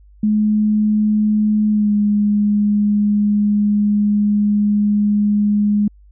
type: tone with pitch glide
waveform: sine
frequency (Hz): 212.3 to 207.2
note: G#3 to G#3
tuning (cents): +38 to -4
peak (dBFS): -12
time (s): 0.23-5.88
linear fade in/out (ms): 5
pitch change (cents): -42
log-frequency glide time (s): 1.7-1.92
effects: added 50 Hz sine -43 dBFS peak until 6.11 s